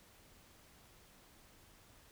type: silence
effects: pink hiss -63 dBFS RMS until 2.11 s